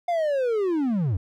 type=linear sweep; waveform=triangle; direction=down; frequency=711 to 80.9 Hz; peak=-19 dBFS; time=0.08-1.17 s; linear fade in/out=5 ms; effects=none